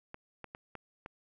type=clicks; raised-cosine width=0.5 ms; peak=-28 dBFS; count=5; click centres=0.144 / 0.443 / 0.549 / 0.753 / 1.061 s; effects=none